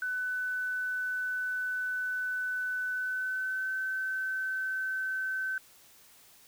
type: tone with pitch glide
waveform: sine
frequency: 1500 to 1531.5 Hz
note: F#6 to G6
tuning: +23 to -41 cents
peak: -30 dBFS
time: 0.02-5.58 s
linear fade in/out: 2 ms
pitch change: +36 cents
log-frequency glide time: 2.87-3.75 s
effects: white hiss -58 dBFS RMS until 6.47 s